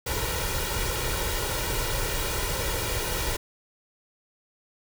pink noise with comb filter, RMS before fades -28 dBFS, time 0.06-3.37 s, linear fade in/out 10 ms, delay 2.1 ms, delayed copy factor +0.7, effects none

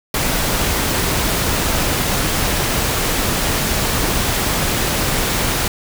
pink noise, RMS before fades -18 dBFS, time 0.14-5.68 s, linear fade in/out 2 ms, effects none

